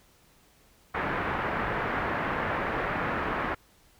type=low-pass noise; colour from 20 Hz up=white; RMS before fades=-30 dBFS; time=0.94-3.55 s; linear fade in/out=10 ms; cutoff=1800 Hz; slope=24 dB/octave; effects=pink hiss -61 dBFS RMS until 3.99 s